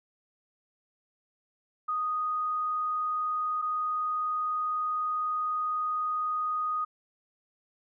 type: tone pair in turn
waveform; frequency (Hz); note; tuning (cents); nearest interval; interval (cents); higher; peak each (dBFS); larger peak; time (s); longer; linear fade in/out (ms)
sine; 1242 / 1242; D#6 / D#6; -3 / -3; unison; 0; neither; -27; neither; 1.88-3.62 / 3.62-6.85; second; 10
effects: none